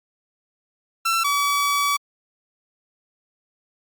sawtooth tone pair in turn, 1344 / 1142.6 Hz, E6 / D6, +33 / -48 cents, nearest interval minor third, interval 281 cents, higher first, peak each -15 dBFS, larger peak neither, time 1.05-1.24 / 1.24-1.97 s, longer second, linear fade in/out 10 ms, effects Opus 48 kbps

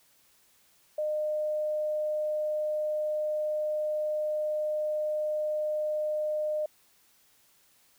sine tone, 609 Hz, D#5, 37 cents flat, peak -27 dBFS, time 0.98-6.66 s, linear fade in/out 5 ms, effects white hiss -64 dBFS RMS until 7.98 s

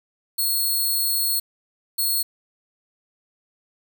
5% pulse tone bursts at uneven times, 4314 Hz, C#8, 48 cents flat, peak -13 dBFS, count 2, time 0.38-1.4 / 1.98-2.23 s, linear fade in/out 10 ms, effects 8-bit

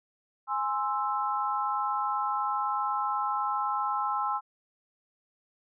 sine chord, Ab augmented, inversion none, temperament equal, 830.6 / 1046.5 / 1318.5 Hz, Ab5 / C6 / E6, 0 / 0 / 0 cents, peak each -31 dBFS, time 0.47-4.41 s, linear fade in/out 50 ms, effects none

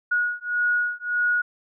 sine beating tone pair, 1451 / 1452.7 Hz, F#6 / F#6, -34 / -32 cents, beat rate 1.7 Hz, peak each -24 dBFS, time 0.11-1.42 s, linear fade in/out 10 ms, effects none

